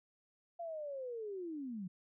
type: linear sweep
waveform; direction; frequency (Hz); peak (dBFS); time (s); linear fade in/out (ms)
sine; down; 693 to 172.8; -40; 0.59-1.88; 10
effects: none